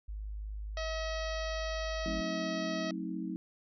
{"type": "tone", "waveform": "sine", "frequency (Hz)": 51.91, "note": "G#1", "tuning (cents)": 0, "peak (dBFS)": -37, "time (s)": [0.08, 2.21], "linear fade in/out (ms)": 10}
{"type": "harmonic tone", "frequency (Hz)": 640, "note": "D#5", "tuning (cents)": 49, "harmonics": [1, 2, 3, 4, 5, 6, 7, 8, 9], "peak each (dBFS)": [-37, -44, -43, -48, -48, -49, -48, -51, -51], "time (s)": [0.77, 2.91], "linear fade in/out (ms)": 2}
{"type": "chord", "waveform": "sine", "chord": "F# diminished seventh", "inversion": "none", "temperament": "just", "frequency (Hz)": [185, 222, 266.4, 319.7], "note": ["F#3", "A3", "C4", "Eb4"], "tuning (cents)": [0, 16, 31, 47], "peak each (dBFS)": [-39, -42, -42, -39], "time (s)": [2.06, 3.36], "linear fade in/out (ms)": 0}
{"effects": []}